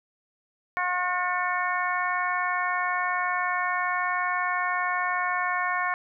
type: harmonic tone with a mistuned harmonic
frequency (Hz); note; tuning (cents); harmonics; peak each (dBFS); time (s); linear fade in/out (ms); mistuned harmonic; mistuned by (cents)
360.1; F#4; -47; 2 / 3 / 4 / 5 / 6; -31 / -28 / -32 / -30 / -33; 0.77-5.94; 0; 6; +42
effects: none